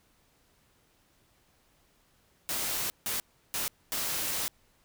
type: noise bursts at uneven times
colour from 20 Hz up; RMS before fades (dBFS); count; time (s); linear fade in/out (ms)
white; -32; 4; 2.49-2.9 / 3.06-3.2 / 3.54-3.68 / 3.92-4.48; 0
effects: pink hiss -67 dBFS RMS until 4.84 s